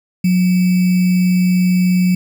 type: tone with sample-and-hold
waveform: sine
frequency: 181.5 Hz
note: F#3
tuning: 33 cents flat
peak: -10 dBFS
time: 0.24-2.15 s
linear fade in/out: 5 ms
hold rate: 2450 Hz
effects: none